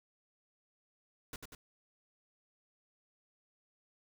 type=noise with echo; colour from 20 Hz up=pink; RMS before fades=-44 dBFS; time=1.33-1.36 s; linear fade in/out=2 ms; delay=95 ms; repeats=2; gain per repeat=-4 dB; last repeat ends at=1.55 s; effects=none